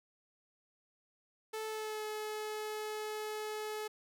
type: tone with pitch glide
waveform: sawtooth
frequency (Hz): 437.1 to 427.9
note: A4 to A4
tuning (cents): -11 to -48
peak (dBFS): -34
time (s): 1.53-3.88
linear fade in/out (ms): 10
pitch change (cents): -37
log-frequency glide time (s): 1.65-2.04
effects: none